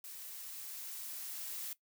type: noise with level ramp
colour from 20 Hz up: blue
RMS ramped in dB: -48 to -42 dBFS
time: 0.04-1.73 s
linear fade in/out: 2 ms
effects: noise-tail reverb RT60 0.1 s tail -17 dB re dry